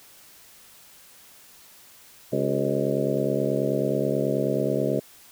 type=harmonic tone with a mistuned harmonic; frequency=69.3 Hz; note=C#2; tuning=in tune; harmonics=2 / 3 / 4 / 5 / 6 / 7 / 8 / 9; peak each=-30 / -30 / -30 / -30 / -30 / -30 / -30 / -30 dBFS; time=2.32-5 s; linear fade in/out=10 ms; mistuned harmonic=5; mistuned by=+90 cents; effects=white hiss -51 dBFS RMS until 5.31 s